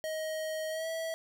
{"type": "tone with pitch glide", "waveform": "square", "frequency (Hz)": [629, 651.2], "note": ["D#5", "E5"], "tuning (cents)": [19, -21], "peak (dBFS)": -34, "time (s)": [0.04, 1.14], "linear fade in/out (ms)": 0, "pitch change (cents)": 60, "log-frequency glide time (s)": [0.69, 0.88], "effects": []}